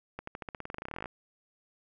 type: accelerating click train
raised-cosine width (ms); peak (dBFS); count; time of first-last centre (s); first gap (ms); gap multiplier
0.5; -23; 22; 0.19-1.058; 84; 0.92
effects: none